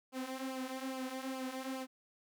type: tone with flanger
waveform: sawtooth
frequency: 261.6 Hz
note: C4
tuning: in tune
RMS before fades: -41 dBFS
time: 0.12-1.87 s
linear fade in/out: 50 ms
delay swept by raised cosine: 0.51 to 4.61 ms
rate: 2.4 Hz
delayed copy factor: -0.7
effects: none